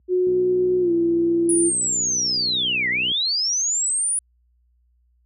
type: tone with pitch glide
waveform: sine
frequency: 364.6 to 338.2 Hz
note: F#4 to E4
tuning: -25 to +44 cents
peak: -16 dBFS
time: 0.08-1.72 s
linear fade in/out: 50 ms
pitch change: -131 cents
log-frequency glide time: 0.8-0.92 s
type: click train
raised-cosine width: 3 ms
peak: -22 dBFS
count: 178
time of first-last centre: 0.27-3.116 s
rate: 62.2 Hz
type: linear two-way sweep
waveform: sine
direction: down then up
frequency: 9870 to 1869 to 9870 Hz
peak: -19 dBFS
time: 1.49-4.19 s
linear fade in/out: 2 ms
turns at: 2.89 s
effects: added 60 Hz sine -43 dBFS peak until 5.25 s + high-pass 150 Hz 12 dB/octave